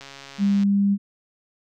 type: click train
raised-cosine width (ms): 0.2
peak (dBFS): -23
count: 87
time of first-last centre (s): 0.01-0.633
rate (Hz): 138
type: tone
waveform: sine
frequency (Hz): 200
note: G3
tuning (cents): +35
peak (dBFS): -16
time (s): 0.38-0.98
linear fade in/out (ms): 50
effects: none